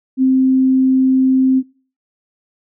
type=tone; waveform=sine; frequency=261.6 Hz; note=C4; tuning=in tune; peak=-9 dBFS; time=0.17-1.63 s; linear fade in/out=50 ms; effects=noise-tail reverb RT60 0.4 s tail -22 dB re dry